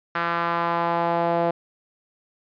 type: tone with band-pass filter sweep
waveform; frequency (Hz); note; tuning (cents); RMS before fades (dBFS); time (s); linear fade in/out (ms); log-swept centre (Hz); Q
sawtooth; 170; F3; -46; -23; 0.15-1.51; 5; 1400 to 640; 2.3
effects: resampled to 11025 Hz